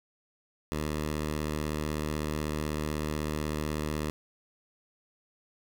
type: tone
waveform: 10% pulse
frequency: 76.1 Hz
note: D#2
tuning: 38 cents flat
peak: -22 dBFS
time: 0.72-4.1 s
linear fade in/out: 0 ms
effects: none